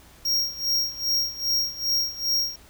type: tone with tremolo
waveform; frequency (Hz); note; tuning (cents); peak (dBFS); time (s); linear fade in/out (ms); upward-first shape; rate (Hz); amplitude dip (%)
square; 5588; F8; 0; -20; 0.25-2.56; 5; sine; 2.5; 85
effects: added 60 Hz sine -54 dBFS peak until 2.69 s + pink hiss -52 dBFS RMS until 2.69 s